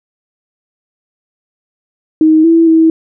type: tone with pitch steps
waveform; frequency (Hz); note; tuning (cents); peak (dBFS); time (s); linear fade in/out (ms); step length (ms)
sine; 314.5 / 330.4 / 323.2; D#4 / E4 / E4; +19 / +4 / -34; -4; 2.21-2.9; 2; 230
effects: none